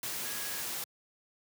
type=tone in noise; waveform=sine; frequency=1661.2 Hz; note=G#6; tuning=in tune; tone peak=-46 dBFS; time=0.25-0.61 s; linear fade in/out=2 ms; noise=white; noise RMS=-37 dBFS; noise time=0.03-0.84 s; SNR=-12 dB; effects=high-pass 100 Hz 12 dB/octave